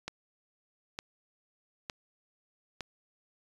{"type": "click train", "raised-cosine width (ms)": 0.2, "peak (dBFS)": -19, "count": 4, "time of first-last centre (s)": [0.08, 2.807], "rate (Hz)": 1.1, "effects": ["resampled to 24000 Hz"]}